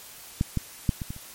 clicks, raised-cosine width 5 ms, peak -10 / -12 / -8 / -19 / -21 / -30 dBFS, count 6, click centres 0.411 / 0.573 / 0.892 / 1.018 / 1.105 / 1.164 s, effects white hiss -45 dBFS RMS until 1.34 s + MP3 64 kbps

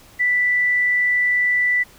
sine tone, 1975.5 Hz, B6, in tune, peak -15 dBFS, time 0.19-1.84 s, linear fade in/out 20 ms, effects pink hiss -48 dBFS RMS until 1.98 s

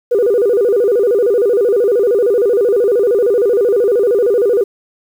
sine tone with vibrato, 440 Hz, A4, in tune, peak -8 dBFS, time 0.11-4.64 s, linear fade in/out 10 ms, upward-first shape square, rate 13 Hz, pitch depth 170 cents each way, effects tanh soft clip ceiling -5 dBFS + 7-bit

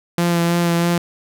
sawtooth tone with vibrato, 171.2 Hz, F3, 34 cents flat, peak -11 dBFS, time 0.18-0.98 s, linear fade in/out 2 ms, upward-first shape sine, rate 3.1 Hz, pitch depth 17 cents each way, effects none

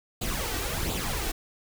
pink noise with flanger, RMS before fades -30 dBFS, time 0.21-1.32 s, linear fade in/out 10 ms, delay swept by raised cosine 0.26 to 2.66 ms, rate 1.4 Hz, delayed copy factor +0.6, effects none

